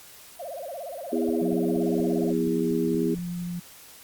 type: tone with vibrato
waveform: sine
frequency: 613 Hz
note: D#5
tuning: 26 cents flat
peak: -33 dBFS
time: 0.39-2.33 s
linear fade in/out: 10 ms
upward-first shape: sine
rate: 17 Hz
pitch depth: 250 cents each way
type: chord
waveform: sine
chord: E major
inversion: second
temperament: equal with one note detuned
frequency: 246.9 / 329.6 / 407.5 Hz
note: B3 / E4 / G#4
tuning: 0 / 0 / -33 cents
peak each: -27 dBFS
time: 1.12-3.15 s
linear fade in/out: 10 ms
type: click train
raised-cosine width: 5 ms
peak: -32 dBFS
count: 9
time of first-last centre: 1.29-3.186 s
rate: 4.22 Hz
type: tone with pitch glide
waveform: sine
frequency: 180 to 175.18 Hz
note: F#3 to F3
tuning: -47 to +6 cents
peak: -29 dBFS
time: 1.41-3.6 s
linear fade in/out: 10 ms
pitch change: -47 cents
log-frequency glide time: 1.98-2.84 s
effects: white hiss -48 dBFS RMS until 4.03 s + Opus 48 kbps